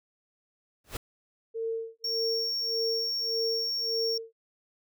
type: noise with exponential growth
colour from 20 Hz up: pink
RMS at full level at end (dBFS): -30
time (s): 0.84-0.97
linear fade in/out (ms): 5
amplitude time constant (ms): 27
type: tone with tremolo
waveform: sine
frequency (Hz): 453.1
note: A#4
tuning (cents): -49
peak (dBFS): -28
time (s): 1.54-4.34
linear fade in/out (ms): 20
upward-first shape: sine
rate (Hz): 1.7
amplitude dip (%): 100
type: tone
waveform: triangle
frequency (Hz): 5510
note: F8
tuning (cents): -24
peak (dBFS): -27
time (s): 2.04-4.18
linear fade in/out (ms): 5
effects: none